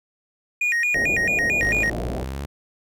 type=tone with vibrato; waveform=triangle; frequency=2138 Hz; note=C7; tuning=37 cents sharp; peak=-17 dBFS; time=0.61-1.9 s; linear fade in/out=5 ms; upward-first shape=square; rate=4.5 Hz; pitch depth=230 cents each way
type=low-pass noise; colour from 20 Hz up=white; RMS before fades=-30 dBFS; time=0.94-2.24 s; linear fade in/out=10 ms; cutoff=700 Hz; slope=48 dB/octave
type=exponential sweep; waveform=sawtooth; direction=up; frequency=49 to 71.5 Hz; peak=-24 dBFS; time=1.6-2.46 s; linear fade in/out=10 ms
effects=none